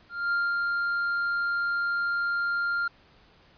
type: tone with ADSR envelope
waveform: triangle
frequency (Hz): 1396.9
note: F6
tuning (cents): 0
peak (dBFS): -21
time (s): 0.09-2.88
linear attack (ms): 230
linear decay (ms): 220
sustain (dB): -2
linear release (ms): 6
effects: pink hiss -58 dBFS RMS until 3.57 s + resampled to 11025 Hz